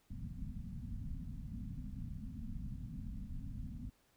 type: low-pass noise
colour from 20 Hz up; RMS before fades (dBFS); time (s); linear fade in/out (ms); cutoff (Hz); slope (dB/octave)
pink; -44; 0.1-3.9; 10; 260; 96
effects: pink hiss -73 dBFS RMS until 4.16 s